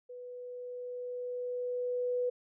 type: tone with level ramp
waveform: sine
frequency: 493.9 Hz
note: B4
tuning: in tune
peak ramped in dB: -43 to -28 dBFS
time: 0.09-2.3 s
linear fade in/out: 10 ms
effects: none